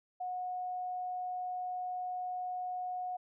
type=tone; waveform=sine; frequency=729 Hz; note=F#5; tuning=26 cents flat; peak=-35 dBFS; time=0.2-3.17 s; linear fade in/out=10 ms; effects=none